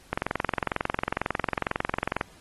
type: click train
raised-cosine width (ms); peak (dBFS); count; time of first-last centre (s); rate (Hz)
0.5; -10; 47; 0.13-2.211; 22.1
effects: pink hiss -55 dBFS RMS until 2.4 s + AAC 32 kbps